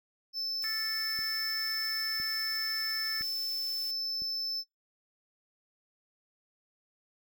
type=tone; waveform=triangle; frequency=5274 Hz; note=E8; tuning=in tune; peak=-31 dBFS; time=0.33-4.64 s; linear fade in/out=50 ms
type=noise; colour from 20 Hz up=blue; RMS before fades=-47 dBFS; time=0.62-3.91 s; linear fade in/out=0 ms
type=harmonic tone; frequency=440 Hz; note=A4; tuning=in tune; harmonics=3 / 4 / 5; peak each=-47 / -38 / -42 dBFS; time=0.64-3.22 s; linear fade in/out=0 ms
type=click train; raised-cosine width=3 ms; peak=-36 dBFS; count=4; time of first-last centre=1.19-4.22 s; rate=0.99 Hz
effects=noise-tail reverb RT60 0.2 s tail -21 dB re dry